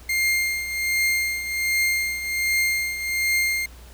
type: tone with tremolo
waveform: 40% pulse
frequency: 2114 Hz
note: C7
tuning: 17 cents sharp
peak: -17 dBFS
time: 0.09-3.66 s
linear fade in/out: 5 ms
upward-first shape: triangle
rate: 1.3 Hz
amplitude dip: 70%
effects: added 60 Hz sine -43 dBFS peak until 3.93 s + pink hiss -49 dBFS RMS until 3.93 s